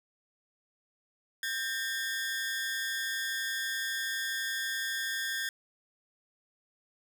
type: ring-modulated tone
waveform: sawtooth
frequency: 1703 Hz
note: G#6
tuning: 43 cents sharp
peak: -25 dBFS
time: 1.43-5.49 s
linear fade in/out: 2 ms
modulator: 116 Hz
effects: none